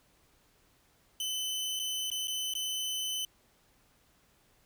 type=tone with dropouts; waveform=sawtooth; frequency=3034 Hz; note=F#7; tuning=43 cents sharp; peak=-29 dBFS; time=1.2-3.25 s; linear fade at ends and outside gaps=2 ms; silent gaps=1.793-1.797 / 2.102-2.115 / 2.273-2.28 / 2.538-2.551 s; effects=pink hiss -67 dBFS RMS until 4.65 s